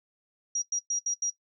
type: tone bursts at uneven times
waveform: sine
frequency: 5730 Hz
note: F8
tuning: 44 cents sharp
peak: -25 dBFS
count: 5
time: 0.55-0.62 / 0.72-0.79 / 0.9-0.99 / 1.06-1.14 / 1.22-1.3 s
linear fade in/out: 5 ms
effects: noise-tail reverb RT60 0.1 s tail -19 dB re dry